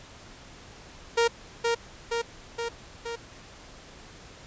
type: tone with echo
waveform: sawtooth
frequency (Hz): 466.2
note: A#4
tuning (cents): 0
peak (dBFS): -16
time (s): 1.17-1.28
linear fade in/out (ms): 10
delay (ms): 470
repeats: 4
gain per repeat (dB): -3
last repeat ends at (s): 3.16
effects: pink hiss -48 dBFS RMS until 4.46 s + resampled to 16000 Hz